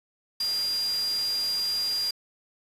sine tone in noise, 4800 Hz, D8, 37 cents sharp, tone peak -25 dBFS, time 0.4-2.11 s, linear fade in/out 5 ms, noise white, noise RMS -38 dBFS, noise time 0.4-2.11 s, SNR +10 dB, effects resampled to 32000 Hz

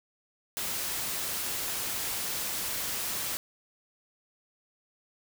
white noise, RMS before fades -33 dBFS, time 0.57-3.37 s, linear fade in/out 0 ms, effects none

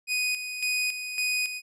sawtooth tone with tremolo, 2489 Hz, D#7, in tune, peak -21 dBFS, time 0.07-1.62 s, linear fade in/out 50 ms, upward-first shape square, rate 1.8 Hz, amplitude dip 60%, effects low-pass 12000 Hz 12 dB/octave

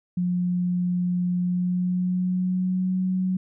sine tone with pitch glide, 178.5 to 185.54 Hz, F3 to F#3, +38 to +5 cents, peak -21 dBFS, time 0.17-3.37 s, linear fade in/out 5 ms, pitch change +67 cents, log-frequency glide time 1.4-2.98 s, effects none

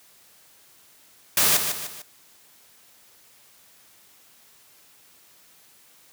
white noise with echo, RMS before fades -19 dBFS, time 1.37-1.57 s, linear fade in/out 2 ms, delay 150 ms, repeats 3, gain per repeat -7 dB, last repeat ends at 2.02 s, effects white hiss -55 dBFS RMS until 6.12 s + high-pass 80 Hz 12 dB/octave

